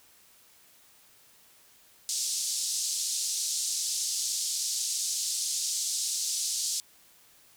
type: band-pass noise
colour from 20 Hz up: white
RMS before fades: -31 dBFS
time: 2.09-6.8 s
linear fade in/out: 0 ms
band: 4400 to 8400 Hz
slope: 24 dB/octave
effects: white hiss -59 dBFS RMS until 7.56 s